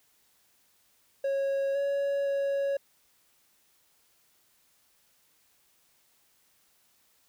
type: tone with pitch steps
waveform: triangle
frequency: 549 / 560 / 556 Hz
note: C#5 / C#5 / C#5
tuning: -17 / +18 / +5 cents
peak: -24 dBFS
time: 1.24-2.77 s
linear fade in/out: 5 ms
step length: 510 ms
effects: white hiss -67 dBFS RMS until 7.28 s